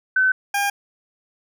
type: tone pair in turn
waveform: sine / 20% pulse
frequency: 1521 / 805.7 Hz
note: F#6 / G5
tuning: +47 / +47 cents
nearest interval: major seventh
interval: 1100 cents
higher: first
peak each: -14 dBFS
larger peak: neither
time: 0.16-0.32 / 0.54-0.7 s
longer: neither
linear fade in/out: 5 ms
effects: none